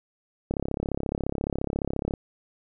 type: click train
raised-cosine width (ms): 2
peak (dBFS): -14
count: 57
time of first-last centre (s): 0.51-2.138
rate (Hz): 34.4
effects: none